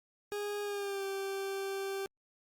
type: tone with pitch glide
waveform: 40% pulse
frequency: 411.5 to 390.7 Hz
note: G#4 to G4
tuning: -16 to -6 cents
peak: -34 dBFS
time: 0.32-2.06 s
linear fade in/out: 0 ms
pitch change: -90 cents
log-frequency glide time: 0.63-1.04 s
effects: Opus 48 kbps